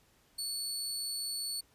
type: tone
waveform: 25% pulse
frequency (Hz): 4435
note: C#8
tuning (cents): 0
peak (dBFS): -30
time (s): 0.38-1.61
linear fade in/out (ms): 10
effects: pink hiss -67 dBFS RMS until 1.74 s + resampled to 32000 Hz